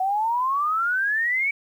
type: exponential sweep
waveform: sine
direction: up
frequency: 740 to 2280 Hz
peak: -20 dBFS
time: 0-1.51 s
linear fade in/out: 5 ms
effects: 9-bit